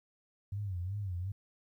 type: tone with vibrato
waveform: sine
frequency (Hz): 95.3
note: G2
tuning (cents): -48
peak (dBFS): -34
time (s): 0.52-1.32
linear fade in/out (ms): 5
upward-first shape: sine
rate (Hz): 2.7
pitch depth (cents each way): 150
effects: 12-bit